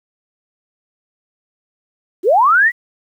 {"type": "linear sweep", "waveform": "sine", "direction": "up", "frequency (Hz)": [318.8, 1994], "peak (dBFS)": -8, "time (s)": [2.23, 2.72], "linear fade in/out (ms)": 50, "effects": ["8-bit"]}